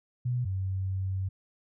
sine tone pair in turn, 123.47 / 95.03 Hz, B2 / F#2, 0 / +47 cents, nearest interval perfect fourth, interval 453 cents, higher first, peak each -26 / -28 dBFS, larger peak first, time 0.25-0.45 / 0.45-1.29 s, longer second, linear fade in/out 10 ms, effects none

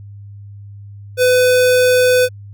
square tone, 502 Hz, B4, 28 cents sharp, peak -10 dBFS, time 1.17-2.29 s, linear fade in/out 50 ms, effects added 101 Hz sine -32 dBFS peak until 2.53 s

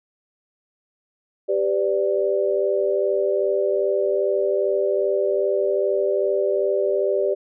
sine chord, G major, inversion none, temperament equal with one note detuned, 392 / 504.8 / 587.3 Hz, G4 / B4 / D5, 0 / +38 / 0 cents, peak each -21 / -25 / -22 dBFS, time 1.48-7.35 s, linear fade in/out 20 ms, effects none

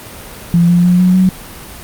sine tone with pitch steps, 171.3 / 174.9 / 178.57 / 182.33 / 186.16 Hz, F3 / F3 / F3 / F#3 / F#3, -33 / +3 / +39 / -25 / +11 cents, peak -6 dBFS, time 0.54-1.29 s, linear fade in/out 0 ms, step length 150 ms, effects pink hiss -31 dBFS RMS until 1.83 s + Opus 32 kbps

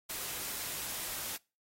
white noise, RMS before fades -39 dBFS, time 0.09-1.37 s, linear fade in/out 10 ms, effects noise-tail reverb RT60 0.3 s tail -24 dB re dry + AAC 48 kbps

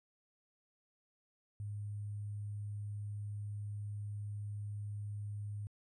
sine tone with sample-and-hold, 103.2 Hz, G#2, 10 cents flat, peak -39 dBFS, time 1.6-5.67 s, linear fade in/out 0 ms, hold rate 8820 Hz, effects resampled to 22050 Hz

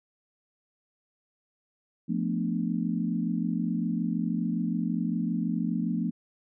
sine chord, B half-diminished seventh, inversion second, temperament equal, 174.61 / 220 / 246.9 / 293.7 Hz, F3 / A3 / B3 / D4, 0 / 0 / 0 / 0 cents, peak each -30 / -30 / -32 / -35 dBFS, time 2.08-6.11 s, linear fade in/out 20 ms, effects none

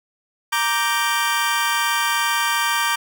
25% pulse chord, G minor, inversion first, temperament equal, 932.3 / 1174.7 / 1568 Hz, Bb5 / D6 / G6, 0 / 0 / 0 cents, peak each -19 dBFS, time 0.52-2.96 s, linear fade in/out 10 ms, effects none

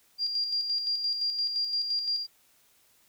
sine tone with tremolo, 4780 Hz, D8, 30 cents sharp, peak -25 dBFS, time 0.18-2.27 s, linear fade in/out 50 ms, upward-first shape square, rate 5.8 Hz, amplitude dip 45%, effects white hiss -64 dBFS RMS until 3.08 s

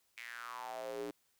square tone with high-pass filter sweep, 59.2 Hz, A#1, 27 cents sharp, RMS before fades -44 dBFS, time 0.17-1.11 s, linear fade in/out 5 ms, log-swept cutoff 2300 to 330 Hz, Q 5.8, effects white hiss -75 dBFS RMS until 1.39 s

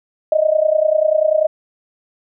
sine tone with amplitude modulation, 622.3 Hz, D#5, in tune, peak -8 dBFS, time 0.32-1.47 s, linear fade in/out 2 ms, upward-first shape sine, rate 30.2 Hz, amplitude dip 85%, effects none

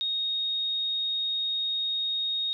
sine tone, 3730 Hz, A#7, in tune, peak -26 dBFS, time 0.01-2.53 s, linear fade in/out 0 ms, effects none

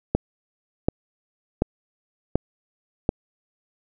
click train, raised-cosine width 2 ms, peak -5 dBFS, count 5, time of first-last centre 0.15-3.091 s, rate 1.36 Hz, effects none

